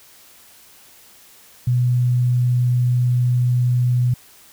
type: tone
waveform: sine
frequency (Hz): 123.47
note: B2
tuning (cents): 0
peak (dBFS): -14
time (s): 1.67-4.14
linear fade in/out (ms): 5
effects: white hiss -48 dBFS RMS until 4.52 s